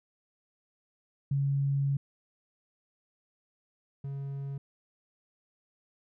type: tone pair in turn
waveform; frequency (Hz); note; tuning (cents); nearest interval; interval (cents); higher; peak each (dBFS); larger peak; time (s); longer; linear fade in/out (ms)
sine / triangle; 139.2 / 138.56; C#3 / C#3; +8 / 0; unison; 8; first; -25 / -32; first; 1.31-1.97 / 4.04-4.58; first; 5
effects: none